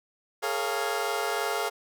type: chord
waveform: 20% pulse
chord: Bb minor seventh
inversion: third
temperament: equal with one note detuned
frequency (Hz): 415.3 / 458.4 / 554.4 / 698.5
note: Ab4 / Bb4 / Db5 / F5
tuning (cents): 0 / -29 / 0 / 0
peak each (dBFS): -27 / -28 / -30 / -27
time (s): 0.42-1.7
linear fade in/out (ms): 20
effects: none